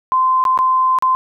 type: tone with dropouts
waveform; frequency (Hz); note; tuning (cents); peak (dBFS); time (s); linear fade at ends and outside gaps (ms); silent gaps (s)
sine; 1035; C6; -19; -11; 0.12-1.15; 0; 0.44-0.452 / 0.576-0.589 / 0.987-1.024
effects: none